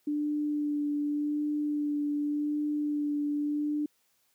sine tone with vibrato, 294.8 Hz, D4, 7 cents sharp, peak -27 dBFS, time 0.07-3.86 s, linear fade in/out 5 ms, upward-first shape sine, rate 0.87 Hz, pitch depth 15 cents each way, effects white hiss -71 dBFS RMS until 4.34 s + high-pass 100 Hz 12 dB/octave

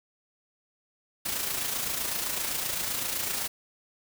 white noise with amplitude modulation, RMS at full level -29 dBFS, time 1.25-3.48 s, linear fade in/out 10 ms, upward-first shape sine, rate 27.8 Hz, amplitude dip 45%, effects none

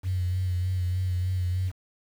triangle tone with vibrato, 91.2 Hz, F#2, 24 cents flat, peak -20 dBFS, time 0.03-1.72 s, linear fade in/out 50 ms, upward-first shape sine, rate 3.3 Hz, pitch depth 36 cents each way, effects tanh soft clip ceiling -22 dBFS + 8-bit

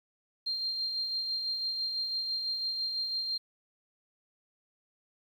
sine tone with tremolo, 4186 Hz, C8, in tune, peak -29 dBFS, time 0.46-3.38 s, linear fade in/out 10 ms, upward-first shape sine, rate 6 Hz, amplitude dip 35%, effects 10-bit

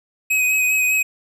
square tone with vibrato, 2526 Hz, D#7, 26 cents sharp, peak -16 dBFS, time 0.3-1.03 s, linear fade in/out 10 ms, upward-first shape sine, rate 5 Hz, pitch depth 22 cents each way, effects none

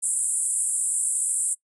white band-pass noise, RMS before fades -25 dBFS, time 0.02-1.55 s, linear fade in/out 20 ms, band 7800 to 10000 Hz, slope 96 dB/octave, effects noise-tail reverb RT60 0.1 s tail -22 dB re dry

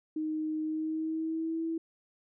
sine tone with pitch glide, 311.1 to 327.1 Hz, D#4 to E4, 0 to -13 cents, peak -30 dBFS, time 0.16-1.78 s, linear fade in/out 5 ms, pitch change +87 cents, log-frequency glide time 0.62-1.63 s, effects none

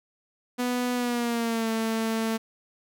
sawtooth tone with pitch glide, 246.9 to 223.8 Hz, B3 to A3, 0 to +30 cents, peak -21 dBFS, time 0.58-2.38 s, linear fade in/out 20 ms, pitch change -170 cents, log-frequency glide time 0.94-1.69 s, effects none

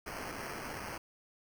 white noise with sample-and-hold, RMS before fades -42 dBFS, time 0.06-0.98 s, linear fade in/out 5 ms, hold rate 3675 Hz, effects none

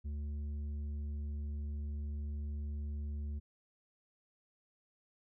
triangle tone with tanh clipping, 73.3 Hz, D2, 3 cents flat, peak -38 dBFS, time 0.04-3.4 s, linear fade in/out 20 ms, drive 11 dB, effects none

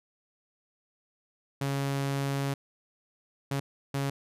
sawtooth tone bursts at uneven times, 138.59 Hz, C#3, in tune, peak -24 dBFS, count 3, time 1.61-2.54 / 3.51-3.6 / 3.94-4.1 s, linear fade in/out 5 ms, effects resampled to 32000 Hz

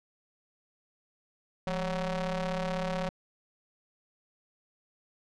sawtooth ring-modulated tone, 190 Hz, F#3, 46 cents sharp, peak -23 dBFS, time 1.67-3.09 s, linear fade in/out 0 ms, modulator 362 Hz, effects low-pass 5000 Hz 12 dB/octave

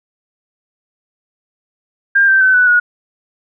sine tone with pitch steps, 1600 / 1561.7 / 1524.2 / 1487.7 / 1452 Hz, G6 / G6 / G6 / F#6 / F#6, +35 / -7 / -49 / +9 / -33 cents, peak -7 dBFS, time 2.15-2.8 s, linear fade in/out 10 ms, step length 130 ms, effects none

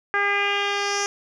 10% pulse tone with low-pass filter sweep, 403.8 Hz, G#4, 49 cents flat, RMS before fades -23 dBFS, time 0.14-1.06 s, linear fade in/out 0 ms, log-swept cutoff 1700 to 6300 Hz, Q 3.1, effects none

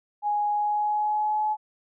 sine tone with pitch glide, 830.6 to 853.5 Hz, G#5 to G#5, 0 to +47 cents, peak -22 dBFS, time 0.22-1.57 s, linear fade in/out 50 ms, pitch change +47 cents, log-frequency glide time 0.5-1.46 s, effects none

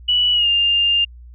sine tone with pitch glide, 2949 to 2804 Hz, F#7 to F7, -6 to +6 cents, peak -13 dBFS, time 0.08-1.05 s, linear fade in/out 10 ms, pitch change -88 cents, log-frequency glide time 0.33-0.48 s, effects added 60 Hz sine -37 dBFS peak until 1.34 s

